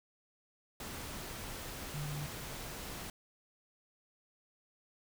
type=tone in noise; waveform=sine; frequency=146.83 Hz; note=D3; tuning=in tune; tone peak=-38 dBFS; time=1.94-2.26 s; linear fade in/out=2 ms; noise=pink; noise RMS=-44 dBFS; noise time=0.8-3.1 s; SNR=+3 dB; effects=none